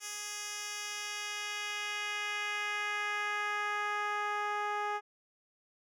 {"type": "tone with band-pass filter sweep", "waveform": "10% pulse", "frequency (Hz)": 415.3, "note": "G#4", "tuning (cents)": 0, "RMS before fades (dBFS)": -36, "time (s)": [0, 5.01], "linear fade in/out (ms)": 50, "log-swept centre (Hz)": [7100, 830], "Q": 1.1, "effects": []}